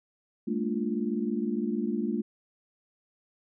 sine chord, Bb dominant seventh, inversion third, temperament equal with one note detuned, 207.7 / 227.4 / 293.7 / 349.2 Hz, Ab3 / Bb3 / D4 / F4, 0 / -43 / 0 / 0 cents, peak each -32 / -30 / -35 / -34 dBFS, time 0.47-2.22 s, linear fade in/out 10 ms, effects none

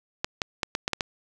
clicks, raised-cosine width 0.2 ms, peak -8 dBFS, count 7, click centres 0.245 / 0.418 / 0.632 / 0.751 / 0.879 / 0.933 / 1.008 s, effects none

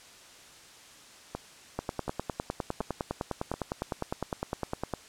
two click trains, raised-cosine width 1 ms, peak -16 / -19 dBFS, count 32 / 4, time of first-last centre 1.79-4.937 / 1.35-3.54 s, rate 9.85 / 1.37 Hz, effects white hiss -52 dBFS RMS until 5.08 s + low-pass 8000 Hz 12 dB/octave

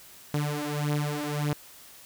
sawtooth beating tone pair, 146.83 / 148.53 Hz, D3 / D3, 0 / +20 cents, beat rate 1.7 Hz, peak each -26 dBFS, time 0.34-1.53 s, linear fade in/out 2 ms, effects white hiss -50 dBFS RMS until 2.05 s

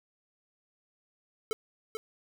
square tone with echo, 440 Hz, A4, in tune, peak -29 dBFS, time 1.51-1.53 s, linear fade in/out 0 ms, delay 440 ms, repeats 1, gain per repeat -6 dB, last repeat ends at 1.97 s, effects none

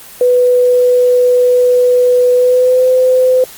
sine tone with pitch glide, 495.5 to 510.3 Hz, B4 to C5, +6 to -43 cents, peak -6 dBFS, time 0.21-3.44 s, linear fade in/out 2 ms, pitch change +51 cents, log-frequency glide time 2.34-2.87 s, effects white hiss -34 dBFS RMS until 3.57 s + Opus 24 kbps

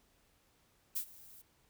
violet noise with ADSR envelope, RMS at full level -34 dBFS, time 0.95-1.42 s, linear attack 14 ms, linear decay 84 ms, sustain -22 dB, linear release 9 ms, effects pink hiss -71 dBFS RMS until 1.69 s

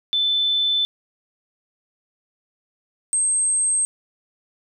sine tone pair in turn, 3520 / 8372 Hz, A7 / C9, 0 / 0 cents, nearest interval octave + minor third, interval 1500 cents, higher second, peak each -17 dBFS, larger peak neither, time 0.13-0.85 / 3.13-3.85 s, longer neither, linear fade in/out 0 ms, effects none

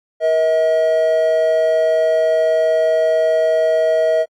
triangle tone pair together, 475.2 / 639.7 Hz, A#4 / D#5, +33 / +48 cents, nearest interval perfect fourth, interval 515 cents, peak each -18 / -11 dBFS, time 0.2-4.26 s, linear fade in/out 50 ms, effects AAC 64 kbps

